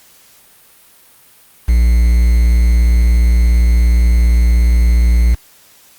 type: tone with quantisation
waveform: triangle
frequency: 58.6 Hz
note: A#1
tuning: 10 cents sharp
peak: -5 dBFS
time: 1.68-5.35 s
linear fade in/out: 10 ms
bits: 5
effects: white hiss -46 dBFS RMS until 5.98 s + Opus 48 kbps